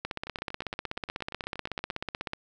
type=two click trains; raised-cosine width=0.3 ms; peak=-16 / -24 dBFS; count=38 / 15; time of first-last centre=0.05-2.334 / 0.27-1.907 s; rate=16.2 / 8.55 Hz; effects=none